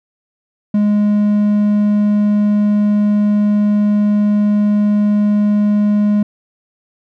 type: tone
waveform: triangle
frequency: 207.7 Hz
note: G#3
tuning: in tune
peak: -8 dBFS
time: 0.74-6.23 s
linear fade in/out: 5 ms
effects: none